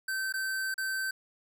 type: tone with dropouts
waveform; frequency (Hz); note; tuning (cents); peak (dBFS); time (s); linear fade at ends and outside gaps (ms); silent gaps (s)
square; 1546; G6; -24; -31; 0.08-1.11; 5; 0.325-0.338 / 0.742-0.779
effects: none